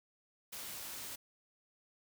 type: noise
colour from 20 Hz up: white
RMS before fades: -45 dBFS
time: 0.52-1.16 s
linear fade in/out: 10 ms
effects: none